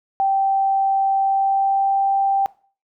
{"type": "tone with pitch glide", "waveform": "sine", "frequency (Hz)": [780, 785.4], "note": ["G5", "G5"], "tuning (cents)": [-9, 3], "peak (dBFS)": -15, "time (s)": [0.2, 2.46], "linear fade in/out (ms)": 0, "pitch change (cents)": 12, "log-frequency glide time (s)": [1.21, 2.01], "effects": ["noise-tail reverb RT60 0.4 s tail -20 dB re dry"]}